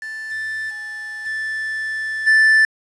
triangle tone with level steps, 1760 Hz, A6, in tune, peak -25 / -21 / -26 / -20 / -8 dBFS, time 0.02-2.65 s, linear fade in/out 2 ms, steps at 0.3 / 0.69 / 1.25 / 2.26 s, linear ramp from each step 20 ms, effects resampled to 22050 Hz + 7-bit

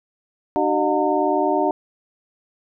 sine tone cluster, 300.2 / 379.1 / 611 / 720 / 910 Hz, D4 / F#4 / D#5 / F#5 / A#5, +38 / +42 / -32 / -47 / -42 cents, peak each -23 dBFS, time 0.56-1.71 s, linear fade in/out 0 ms, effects none

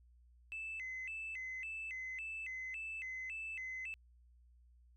sine tone with vibrato, 2321 Hz, D7, 21 cents flat, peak -40 dBFS, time 0.52-3.94 s, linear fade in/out 0 ms, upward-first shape square, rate 1.8 Hz, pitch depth 220 cents each way, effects tanh soft clip ceiling -38 dBFS + added 60 Hz sine -62 dBFS peak until 4.96 s

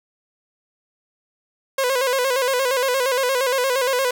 sawtooth tone with vibrato, 517 Hz, C5, 21 cents flat, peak -14 dBFS, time 1.78-4.11 s, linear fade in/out 5 ms, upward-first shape square, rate 8.6 Hz, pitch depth 75 cents each way, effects none

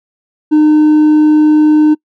sine tone with hard clipping, 304.8 Hz, D#4, 36 cents flat, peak -5 dBFS, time 0.51-1.95 s, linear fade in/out 20 ms, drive 2 dB, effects noise-tail reverb RT60 0.1 s tail -26 dB re dry

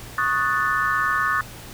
sine chord, D# half-diminished seventh, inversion third, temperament equal, 1108.7 / 1244.5 / 1480 / 1760 Hz, C#6 / D#6 / F#6 / A6, 0 / 0 / 0 / 0 cents, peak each -25 / -24 / -25 / -24 dBFS, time 0.18-1.41 s, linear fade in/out 2 ms, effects added 117 Hz sine -43 dBFS peak until 1.73 s + pink hiss -40 dBFS RMS until 1.73 s

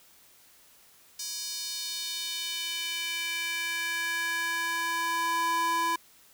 square tone with high-pass filter sweep, 334 Hz, E4, 23 cents sharp, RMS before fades -31 dBFS, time 1.19-5.96 s, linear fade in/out 5 ms, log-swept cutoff 5400 to 840 Hz, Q 2.3, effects white hiss -58 dBFS RMS until 6.33 s

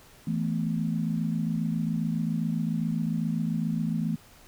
sine chord, E suspended fourth, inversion none, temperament just, 164.81 / 219.8 / 247.2 Hz, E3 / A3 / B3, 0 / -2 / +2 cents, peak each -28 / -29 / -34 dBFS, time 0.27-4.16 s, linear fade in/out 5 ms, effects pink hiss -54 dBFS RMS until 4.47 s

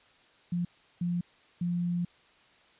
sine tone bursts at uneven times, 174.61 Hz, F3, in tune, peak -27 dBFS, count 3, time 0.52-0.65 / 1.01-1.21 / 1.61-2.05 s, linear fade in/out 5 ms, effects white hiss -61 dBFS RMS until 2.79 s + resampled to 8000 Hz

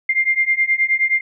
sine beating tone pair, 2100 / 2109.5 Hz, C7 / C7, +6 / +14 cents, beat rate 9.5 Hz, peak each -18 / -17 dBFS, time 0.09-1.21 s, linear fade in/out 5 ms, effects none

